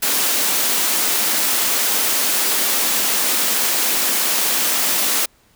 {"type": "high-pass noise", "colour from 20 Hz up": "white", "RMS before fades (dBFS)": -18, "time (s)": [0.02, 5.26], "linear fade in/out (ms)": 10, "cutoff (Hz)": 190, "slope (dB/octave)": 48, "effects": ["pink hiss -56 dBFS RMS until 5.55 s"]}